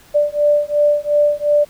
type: beating tone pair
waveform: sine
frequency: 587.3 / 590.1 Hz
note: D5 / D5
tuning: 0 / +8 cents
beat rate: 2.8 Hz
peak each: -15 dBFS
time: 0.14-1.65 s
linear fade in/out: 20 ms
effects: pink hiss -47 dBFS RMS until 1.69 s